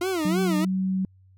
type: tone with vibrato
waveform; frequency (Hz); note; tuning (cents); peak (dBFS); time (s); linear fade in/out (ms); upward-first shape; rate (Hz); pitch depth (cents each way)
40% pulse; 340; F4; -46; -23; 0.01-0.65; 5; sine; 3.1; 210
type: tone with pitch glide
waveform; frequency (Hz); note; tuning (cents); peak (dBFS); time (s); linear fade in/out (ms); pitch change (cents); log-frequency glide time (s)
sine; 185 to 188.78; F#3 to F#3; 0 to +35; -22; 0.25-1.05; 2; +35; 0.46-0.77
effects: added 94 Hz sine -52 dBFS peak until 1.37 s